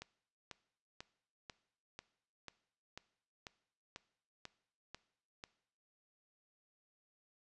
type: click train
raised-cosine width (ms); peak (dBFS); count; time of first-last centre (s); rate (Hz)
0.2; -29; 12; 0.02-5.439; 2.03
effects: noise-tail reverb RT60 0.7 s tail -19 dB re dry + resampled to 24000 Hz